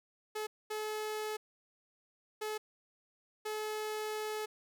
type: tone bursts at uneven times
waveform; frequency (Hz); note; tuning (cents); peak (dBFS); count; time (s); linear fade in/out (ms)
sawtooth; 428.8; A4; -45; -32; 4; 0.35-0.47 / 0.7-1.37 / 2.41-2.58 / 3.45-4.46; 10
effects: none